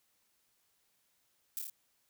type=noise with echo; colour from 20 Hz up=violet; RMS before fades=-37 dBFS; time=1.57-1.59 s; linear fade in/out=0 ms; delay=27 ms; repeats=4; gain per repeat=-2 dB; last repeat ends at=1.698 s; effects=white hiss -75 dBFS RMS until 2.09 s